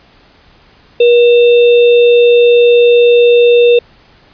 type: tone with sample-and-hold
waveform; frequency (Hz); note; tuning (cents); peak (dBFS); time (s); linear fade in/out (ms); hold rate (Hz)
sine; 479; A#4; +47; -3; 1-3.79; 5; 3150
effects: pink hiss -45 dBFS RMS until 4.33 s + resampled to 11025 Hz